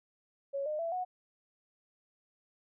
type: tone with pitch steps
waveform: sine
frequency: 555 / 608.7 / 667.7 / 732.3 Hz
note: C#5 / D#5 / E5 / F#5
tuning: +2 / -38 / +22 / -18 cents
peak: -32 dBFS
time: 0.53-1.05 s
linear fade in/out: 20 ms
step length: 130 ms
effects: none